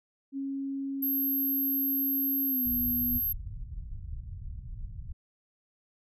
sine tone with pitch glide, 273.7 to 242.4 Hz, C#4 to B3, -22 to -32 cents, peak -31 dBFS, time 0.32-3.21 s, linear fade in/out 50 ms, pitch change -210 cents, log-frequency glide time 2.47-2.68 s
sine tone, 12544 Hz, G9, in tune, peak -27 dBFS, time 1.02-3.33 s, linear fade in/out 10 ms
pink low-pass noise, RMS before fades -39 dBFS, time 2.65-5.13 s, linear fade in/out 10 ms, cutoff 110 Hz, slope 24 dB/octave
effects none

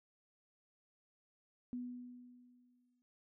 sine tone with exponential decay, 246.6 Hz, B3, 2 cents flat, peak -38 dBFS, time 1.73-3.02 s, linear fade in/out 0 ms, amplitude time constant 280 ms, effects none

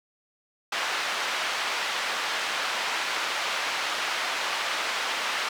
pink band-pass noise, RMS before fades -29 dBFS, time 0.72-5.49 s, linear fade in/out 5 ms, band 950 to 4100 Hz, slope 12 dB/octave, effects none

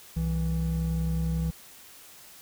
triangle tone pair together, 64.8 / 163.29 Hz, C2 / E3, -16 / -16 cents, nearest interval octave + major third, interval 1600 cents, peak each -27 / -25 dBFS, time 0.16-1.51 s, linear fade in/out 10 ms, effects white hiss -50 dBFS RMS until 2.41 s

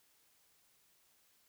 silence, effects white hiss -71 dBFS RMS until 1.48 s

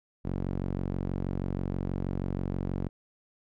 sawtooth tone with band-pass filter, 46.25 Hz, F#1, in tune, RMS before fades -32 dBFS, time 0.24-2.89 s, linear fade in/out 20 ms, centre 210 Hz, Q 0.73, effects none

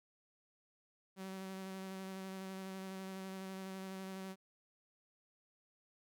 sawtooth tone with vibrato, 190.4 Hz, F#3, 50 cents sharp, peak -40 dBFS, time 1.16-4.36 s, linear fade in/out 50 ms, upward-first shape square, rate 12 Hz, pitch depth 12 cents each way, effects none

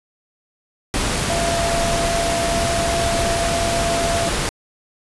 sine tone in noise, 679 Hz, F5, 49 cents flat, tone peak -20 dBFS, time 1.3-4.29 s, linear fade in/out 0 ms, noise pink, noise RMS -21 dBFS, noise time 0.94-4.49 s, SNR -2 dB, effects resampled to 24000 Hz

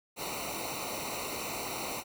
pink noise with comb filter, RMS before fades -37 dBFS, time 0.16-2.04 s, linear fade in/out 50 ms, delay 0.6 ms, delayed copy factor -1, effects none

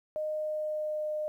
sine tone with pitch glide, 615 to 609.3 Hz, D#5 to D#5, -20 to -36 cents, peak -30 dBFS, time 0.16-1.28 s, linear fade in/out 0 ms, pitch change -16 cents, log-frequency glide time 0.32-1.1 s, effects 11-bit

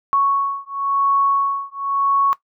sine beating tone pair, 1108.7 / 1109.65 Hz, C#6 / C#6, 0 / +1 cents, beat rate 0.95 Hz, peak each -19 dBFS, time 0.13-2.33 s, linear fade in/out 0 ms, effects noise-tail reverb RT60 0.1 s tail -17 dB re dry

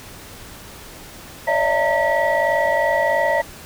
sine tone cluster, 564 / 607 / 666 / 913 / 1941 Hz, C#5 / D#5 / E5 / A#5 / B6, +30 / -43 / +18 / -36 / -31 cents, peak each -21 dBFS, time 1.47-3.42 s, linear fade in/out 10 ms, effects tanh soft clip ceiling -9 dBFS + pink hiss -39 dBFS RMS until 3.65 s

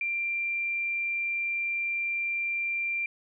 sine tone, 2370 Hz, D7, 15 cents sharp, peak -27 dBFS, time 0.01-3.06 s, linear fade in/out 2 ms, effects none

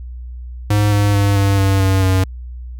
square tone with pitch steps, 104 / 102.27 / 100.57 / 98.9 / 97.26 / 95.64 / 94.06 Hz, G#2 / G#2 / G2 / G2 / G2 / G2 / F#2, +3 / -26 / +45 / +16 / -13 / -42 / +29 cents, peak -12 dBFS, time 0.7-2.24 s, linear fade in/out 5 ms, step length 220 ms, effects added 61 Hz sine -27 dBFS peak until 2.79 s

